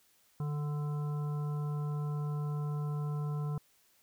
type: harmonic tone with a mistuned harmonic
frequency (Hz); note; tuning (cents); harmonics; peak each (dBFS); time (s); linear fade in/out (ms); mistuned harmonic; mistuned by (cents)
147; D3; +2; 1 / 3 / 5 / 7 / 9; -32 / -47 / -52 / -50 / -53; 0.4-3.58; 2; 1; +21
effects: white hiss -68 dBFS RMS until 4.02 s